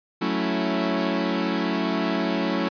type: chord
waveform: sawtooth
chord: F# minor seventh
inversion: none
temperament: equal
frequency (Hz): 185 / 220 / 277.2 / 329.6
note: F#3 / A3 / C#4 / E4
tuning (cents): 0 / 0 / 0 / 0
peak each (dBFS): -24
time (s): 0.21-2.69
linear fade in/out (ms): 10
effects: resampled to 11025 Hz